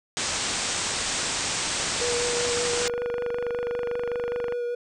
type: low-pass noise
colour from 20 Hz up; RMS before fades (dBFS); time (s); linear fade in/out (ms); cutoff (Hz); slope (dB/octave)
white; -28; 0.17-2.88; 0; 8700; 96
type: click train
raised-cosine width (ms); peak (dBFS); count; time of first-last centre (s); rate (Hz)
0.5; -18; 68; 1.8-4.524; 24.6
type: tone with vibrato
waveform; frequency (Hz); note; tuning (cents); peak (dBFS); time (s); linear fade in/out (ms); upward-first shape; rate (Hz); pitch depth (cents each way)
triangle; 481.9; B4; -43; -24; 2.01-4.75; 5; sine; 5.2; 12
effects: none